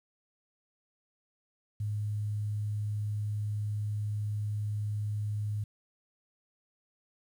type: tone with quantisation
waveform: sine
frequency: 104.8 Hz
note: G#2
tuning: 16 cents sharp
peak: -30 dBFS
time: 1.8-5.64 s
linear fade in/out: 5 ms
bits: 10
effects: none